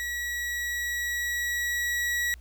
40% pulse tone with level ramp, 1926 Hz, B6, 44 cents flat, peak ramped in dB -29 to -24 dBFS, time 0-2.34 s, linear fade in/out 0 ms, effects added 60 Hz sine -44 dBFS peak until 2.4 s + pink hiss -63 dBFS RMS until 2.4 s

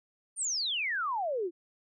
sine exponential sweep, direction down, 9397 to 325.2 Hz, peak -29 dBFS, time 0.36-1.51 s, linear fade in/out 50 ms, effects none

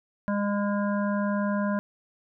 harmonic tone, 203.5 Hz, G#3, 35 cents flat, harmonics 1 / 3 / 5 / 7 / 8, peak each -25 / -31 / -34 / -38 / -39 dBFS, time 0.28-1.79 s, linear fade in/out 0 ms, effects none

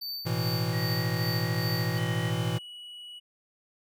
square tone with tremolo, 4568 Hz, D8, 49 cents flat, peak -33 dBFS, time 0.01-1.99 s, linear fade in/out 10 ms, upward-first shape sine, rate 2.5 Hz, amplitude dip 65%
square chord, A suspended second, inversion none, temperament equal, 110 / 123.47 / 164.81 Hz, A2 / B2 / E3, 0 / 0 / 0 cents, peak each -32 dBFS, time 0.25-2.59 s, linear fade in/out 20 ms
sine tone with vibrato, 1886 Hz, A#6, 20 cents sharp, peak -38 dBFS, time 0.72-2.32 s, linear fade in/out 20 ms, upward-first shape square, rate 4.1 Hz, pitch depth 8 cents each way
triangle tone with pitch glide, 3020 to 2932 Hz, F#7 to F#7, +35 to -16 cents, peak -40 dBFS, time 1.96-3.2 s, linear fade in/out 20 ms, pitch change -51 cents, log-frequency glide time 2.49-2.59 s
effects none

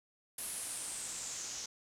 white noise with low-pass filter sweep, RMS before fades -42 dBFS, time 0.38-1.66 s, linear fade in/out 5 ms, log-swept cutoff 11000 to 6100 Hz, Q 4.4, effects none

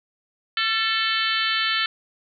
harmonic tone with a mistuned harmonic, 440 Hz, A4, in tune, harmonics 3 / 4 / 5 / 6 / 7 / 8 / 9 / 10, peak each -27 / -26 / -30 / -31 / -26 / -31 / -31 / -32 dBFS, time 0.57-1.86 s, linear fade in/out 2 ms, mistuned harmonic 3, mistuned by +39 cents, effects none

